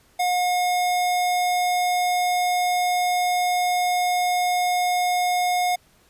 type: tone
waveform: square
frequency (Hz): 720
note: F#5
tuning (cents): -47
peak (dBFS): -20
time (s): 0.19-5.76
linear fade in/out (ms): 10
effects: pink hiss -58 dBFS RMS until 6.09 s + resampled to 32000 Hz